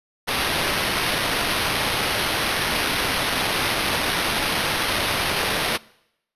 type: noise with sample-and-hold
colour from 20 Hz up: blue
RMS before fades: -23 dBFS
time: 0.27-5.78 s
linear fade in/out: 20 ms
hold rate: 7350 Hz
effects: noise-tail reverb RT60 0.8 s tail -23 dB re dry + resampled to 32000 Hz